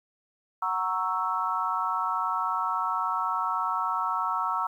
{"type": "chord", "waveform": "sine", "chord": "F# dominant seventh", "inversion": "none", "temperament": "equal", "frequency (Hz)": [740, 932.3, 1108.7, 1318.5], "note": ["F#5", "A#5", "C#6", "E6"], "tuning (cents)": [0, 0, 0, 0], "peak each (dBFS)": [-35, -30, -31, -29], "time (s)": [0.62, 4.67], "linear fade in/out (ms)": 5, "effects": ["10-bit"]}